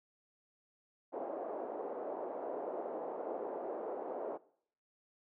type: band-pass noise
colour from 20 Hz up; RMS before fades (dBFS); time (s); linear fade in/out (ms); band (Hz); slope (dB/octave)
white; -41; 1.12-4.38; 20; 350 to 690; 24
effects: noise-tail reverb RT60 0.6 s tail -20 dB re dry